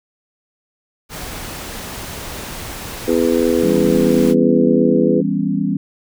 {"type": "noise", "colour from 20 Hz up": "pink", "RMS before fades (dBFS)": -29, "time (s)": [1.09, 4.35], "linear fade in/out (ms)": 50}
{"type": "harmonic tone", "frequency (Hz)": 83, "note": "E2", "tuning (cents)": 12, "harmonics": [3, 4, 5, 6], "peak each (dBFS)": [-18, -18, -18, -18], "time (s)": [3.07, 5.22], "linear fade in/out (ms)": 20}
{"type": "chord", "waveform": "sine", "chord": "C# half-diminished seventh", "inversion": "first", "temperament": "just", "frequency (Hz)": [166.31, 199.57, 249.5, 277.2], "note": ["E3", "G3", "B3", "C#4"], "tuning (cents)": [16, 31, 18, 0], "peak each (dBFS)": [-22, -19, -23, -21], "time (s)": [3.63, 5.77], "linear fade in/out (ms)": 5}
{"effects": []}